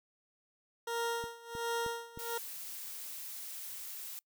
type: tone with tremolo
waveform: 20% pulse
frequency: 466.2 Hz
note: A#4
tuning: in tune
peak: -27 dBFS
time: 0.87-2.38 s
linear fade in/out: 5 ms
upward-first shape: sine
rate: 1.4 Hz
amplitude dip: 90%
type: click train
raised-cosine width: 3 ms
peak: -33 dBFS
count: 4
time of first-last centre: 1.24-2.175 s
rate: 3.21 Hz
type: noise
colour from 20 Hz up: blue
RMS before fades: -44 dBFS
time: 2.19-4.19 s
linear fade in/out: 0 ms
effects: noise-tail reverb RT60 0.1 s tail -25 dB re dry